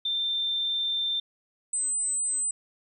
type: tone pair in turn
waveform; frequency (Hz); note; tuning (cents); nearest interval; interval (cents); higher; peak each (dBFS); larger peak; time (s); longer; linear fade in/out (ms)
sine; 3578 / 8098; A7 / B8; +28 / +42; octave + major second; 1414; second; -25; neither; 0.05-1.2 / 1.73-2.51; first; 5
effects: 11-bit